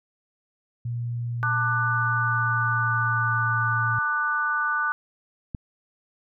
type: tone with pitch glide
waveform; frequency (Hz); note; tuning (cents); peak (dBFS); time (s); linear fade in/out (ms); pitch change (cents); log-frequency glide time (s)
sine; 119 to 115.28; A#2 to A#2; +36 to -19; -26; 0.85-3.99; 5; -55; 1.24-3.57
type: harmonic tone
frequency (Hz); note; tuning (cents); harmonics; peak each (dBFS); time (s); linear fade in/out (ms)
297; D4; +20; 3 / 4 / 5; -33 / -26 / -24; 1.43-4.92; 0
type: click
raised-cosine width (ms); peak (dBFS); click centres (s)
5; -19; 5.548
effects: none

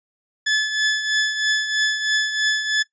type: tone with tremolo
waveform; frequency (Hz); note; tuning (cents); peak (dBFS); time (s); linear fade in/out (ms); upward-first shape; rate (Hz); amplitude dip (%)
sawtooth; 1726; A6; -34; -11; 0.46-2.83; 10; triangle; 3.1; 65
effects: noise-tail reverb RT60 0.1 s tail -19 dB re dry + resampled to 16000 Hz

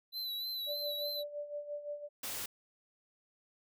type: tone with vibrato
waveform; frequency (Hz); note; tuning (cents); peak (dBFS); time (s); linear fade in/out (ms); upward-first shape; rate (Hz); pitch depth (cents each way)
square; 3993; B7; +18; -37; 0.12-1.24; 50; sine; 3.3; 45
type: tone with tremolo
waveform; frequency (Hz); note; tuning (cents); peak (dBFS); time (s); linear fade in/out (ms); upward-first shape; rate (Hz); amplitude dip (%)
sine; 586; D5; -4; -36; 0.66-2.09; 50; sine; 5.8; 70
type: noise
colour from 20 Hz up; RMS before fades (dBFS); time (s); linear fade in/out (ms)
white; -40; 2.23-2.46; 5
effects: none

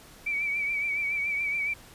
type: tone with vibrato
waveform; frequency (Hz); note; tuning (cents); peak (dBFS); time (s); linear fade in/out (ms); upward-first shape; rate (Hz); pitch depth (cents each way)
sine; 2300; D7; -37; -26; 0.26-1.74; 10; triangle; 7.1; 58
effects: pink hiss -51 dBFS RMS until 1.94 s + resampled to 32000 Hz

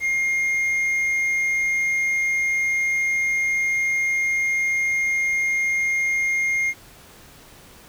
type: tone with hard clipping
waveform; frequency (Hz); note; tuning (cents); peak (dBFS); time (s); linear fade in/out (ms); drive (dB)
sine; 2127; C7; +28; -20; 0-6.74; 50; 3
effects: pink hiss -47 dBFS RMS until 7.88 s

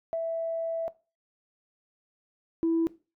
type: tone pair in turn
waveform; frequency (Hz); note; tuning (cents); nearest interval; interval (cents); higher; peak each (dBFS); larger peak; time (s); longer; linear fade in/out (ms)
sine; 659.3 / 329.6; E5 / E4; 0 / 0; octave; 1200; first; -26 / -21; second; 0.13-0.88 / 2.63-2.87; first; 0
effects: noise-tail reverb RT60 0.3 s tail -19 dB re dry + tanh soft clip ceiling -19 dBFS

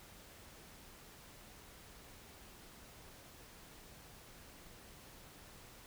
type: silence
effects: pink hiss -57 dBFS RMS until 5.86 s

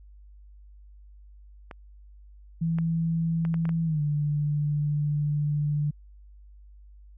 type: clicks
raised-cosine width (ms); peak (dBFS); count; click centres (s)
0.5; -24; 6; 1.712 / 2.786 / 3.451 / 3.542 / 3.654 / 3.692
type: tone with pitch glide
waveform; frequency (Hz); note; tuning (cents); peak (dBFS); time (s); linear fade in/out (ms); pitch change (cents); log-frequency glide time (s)
sine; 164.81 to 147.68; E3 to D3; 0 to +10; -23; 2.61-5.91; 10; -190; 3.85-4.01
effects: added 50 Hz sine -47 dBFS peak until 7.17 s

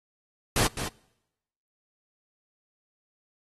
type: noise with echo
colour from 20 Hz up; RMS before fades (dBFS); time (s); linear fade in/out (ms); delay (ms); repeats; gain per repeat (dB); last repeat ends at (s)
pink; -24; 0.56-0.67; 2; 210; 1; -9; 0.88
effects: noise-tail reverb RT60 0.9 s tail -24 dB re dry + AAC 32 kbps

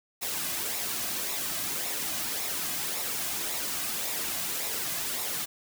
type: noise with flanger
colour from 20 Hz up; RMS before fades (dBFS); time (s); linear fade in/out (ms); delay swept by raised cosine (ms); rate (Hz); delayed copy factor
white; -32; 0.21-5.46; 20; 0.64 to 2.24; 1.8; -0.5
effects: none

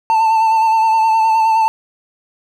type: tone with vibrato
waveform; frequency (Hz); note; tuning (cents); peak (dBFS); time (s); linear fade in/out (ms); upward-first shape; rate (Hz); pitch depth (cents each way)
triangle; 889; A5; +18; -8; 0.1-1.68; 0; sine; 9.6; 30
effects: none

